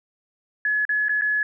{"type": "tone with dropouts", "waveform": "sine", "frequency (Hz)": 1700, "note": "G#6", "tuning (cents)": 40, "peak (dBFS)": -19, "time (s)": [0.65, 1.43], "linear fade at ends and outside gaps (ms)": 2, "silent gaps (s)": [[0.852, 0.892], [1.084, 1.093], [1.212, 1.219]], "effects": []}